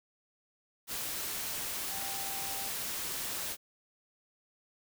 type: tone in noise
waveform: sine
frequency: 784 Hz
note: G5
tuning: in tune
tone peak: -44 dBFS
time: 1.89-2.7 s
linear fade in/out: 50 ms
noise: white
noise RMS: -37 dBFS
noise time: 0.87-3.57 s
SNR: -10 dB
effects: none